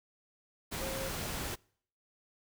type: tone in noise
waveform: sine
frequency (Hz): 535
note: C5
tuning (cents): +38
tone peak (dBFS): -39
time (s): 0.8-1.1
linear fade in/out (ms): 20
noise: pink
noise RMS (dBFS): -38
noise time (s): 0.71-1.56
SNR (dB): -4
effects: noise-tail reverb RT60 0.6 s tail -26 dB re dry